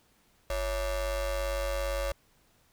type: ring-modulated tone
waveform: 45% pulse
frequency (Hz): 302.8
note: D#4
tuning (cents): -47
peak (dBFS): -26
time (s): 0.5-2.12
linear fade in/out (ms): 2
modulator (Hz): 254
effects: pink hiss -66 dBFS RMS until 2.72 s